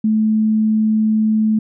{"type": "tone", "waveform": "sine", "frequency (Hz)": 217.2, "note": "A3", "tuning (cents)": -22, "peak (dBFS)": -12, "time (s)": [0.04, 1.59], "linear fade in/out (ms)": 5, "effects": []}